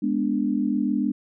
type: chord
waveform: sine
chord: G# diminished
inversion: none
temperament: equal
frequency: 207.7 / 246.9 / 293.7 Hz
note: G#3 / B3 / D4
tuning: 0 / 0 / 0 cents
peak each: -25 dBFS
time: 0.02-1.12 s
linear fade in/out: 10 ms
effects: none